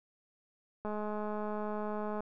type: click train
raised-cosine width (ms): 1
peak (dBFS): -25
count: 287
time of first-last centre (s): 0.85-2.205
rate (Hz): 211
effects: none